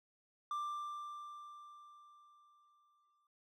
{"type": "tone with exponential decay", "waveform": "triangle", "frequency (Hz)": 1182, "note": "D6", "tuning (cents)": 11, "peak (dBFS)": -34, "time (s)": [0.51, 3.27], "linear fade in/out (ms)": 2, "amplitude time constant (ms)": 600, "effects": []}